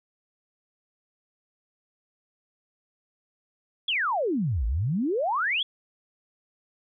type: exponential two-way sweep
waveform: sine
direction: down then up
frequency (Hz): 3494 to 51.91 to 3494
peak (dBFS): -23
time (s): 3.88-5.63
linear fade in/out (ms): 5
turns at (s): 4.66
effects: none